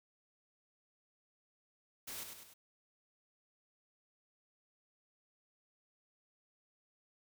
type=noise with echo; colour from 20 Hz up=white; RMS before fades=-45 dBFS; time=2.07-2.24 s; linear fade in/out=10 ms; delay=100 ms; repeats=3; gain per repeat=-5 dB; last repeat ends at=2.54 s; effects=none